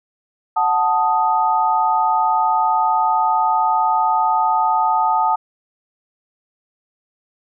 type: chord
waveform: sine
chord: D# diminished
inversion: first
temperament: equal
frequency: 740 / 880 / 1244.5 Hz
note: F#5 / A5 / D#6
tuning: 0 / 0 / 0 cents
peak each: -20 / -16 / -20 dBFS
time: 0.56-5.36 s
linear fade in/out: 10 ms
effects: none